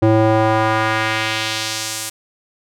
square tone with band-pass filter sweep, 110 Hz, A2, in tune, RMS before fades -17 dBFS, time 0.02-2.1 s, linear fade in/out 10 ms, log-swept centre 390 to 9400 Hz, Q 1.1, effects none

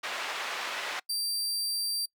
white band-pass noise, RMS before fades -35 dBFS, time 0.03-1 s, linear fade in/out 10 ms, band 590 to 2700 Hz, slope 12 dB/octave
sawtooth tone, 4699 Hz, D8, in tune, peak -26 dBFS, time 1.09-2.06 s, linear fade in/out 10 ms
effects noise-tail reverb RT60 0.1 s tail -24 dB re dry

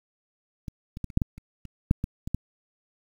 clicks, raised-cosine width 5 ms, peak -22 / -24 / -18 / -30 / -7 / -12 / -30 / -28 / -6 / -15 / -20 / -13 dBFS, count 12, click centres 0.682 / 0.971 / 1.043 / 1.102 / 1.174 / 1.218 / 1.38 / 1.653 / 1.911 / 2.041 / 2.275 / 2.346 s, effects 8-bit

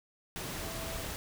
sine tone in noise, 657 Hz, E5, 6 cents flat, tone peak -46 dBFS, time 0.61-1.03 s, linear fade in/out 0 ms, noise pink, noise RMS -39 dBFS, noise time 0.36-1.16 s, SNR -10 dB, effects none

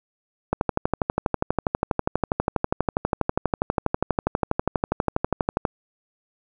click train, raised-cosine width 1 ms, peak -6 dBFS, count 64, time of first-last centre 0.53-5.652 s, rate 12.3 Hz, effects none

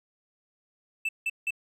triangle tone bursts, 2644 Hz, E7, 5 cents sharp, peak -24 dBFS, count 3, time 1.05-1.507 s, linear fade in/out 5 ms, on 39 ms, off 170 ms, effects none

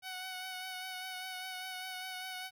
10% pulse tone with vibrato, 744 Hz, F#5, 9 cents sharp, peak -32 dBFS, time 0.02-2.51 s, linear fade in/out 50 ms, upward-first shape sine, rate 5 Hz, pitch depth 21 cents each way, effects 12-bit

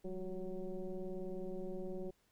sine tone with frequency modulation, 179.5 Hz, F3, 48 cents sharp, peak -39 dBFS, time 0.04-2.11 s, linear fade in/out 10 ms, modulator 189 Hz, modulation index 1.8, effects pink hiss -75 dBFS RMS until 2.31 s

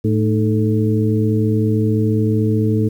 harmonic tone with a mistuned harmonic, 109.3 Hz, A2, 11 cents flat, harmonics 1 / 2 / 3 / 4, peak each -16 / -19 / -21 / -22 dBFS, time 0.04-2.89 s, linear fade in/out 10 ms, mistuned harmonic 3, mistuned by -84 cents, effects 8-bit

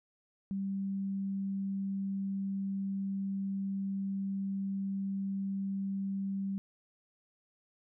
sine tone, 195.4 Hz, G3, 5 cents flat, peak -32 dBFS, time 0.51-6.58 s, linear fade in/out 0 ms, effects none

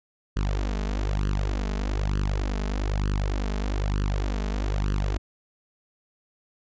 sawtooth tone with flanger, 49.87 Hz, G1, 30 cents sharp, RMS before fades -26 dBFS, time 0.36-5.18 s, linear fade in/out 10 ms, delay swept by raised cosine 0.65 to 4.75 ms, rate 1.1 Hz, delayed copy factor +0.95, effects resampled to 16000 Hz

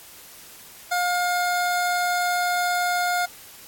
25% pulse tone, 712 Hz, F5, 33 cents sharp, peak -17 dBFS, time 0.91-3.26 s, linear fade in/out 10 ms, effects white hiss -45 dBFS RMS until 3.67 s + AAC 64 kbps

